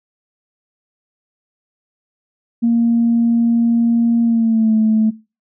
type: tone with pitch glide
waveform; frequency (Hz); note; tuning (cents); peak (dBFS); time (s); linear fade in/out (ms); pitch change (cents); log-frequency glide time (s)
sine; 233.1 to 218.7; A#3 to A3; 0 to -10; -10; 2.62-5.11; 20; -110; 4.23-4.74
effects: noise-tail reverb RT60 0.3 s tail -21 dB re dry + tanh soft clip ceiling -6 dBFS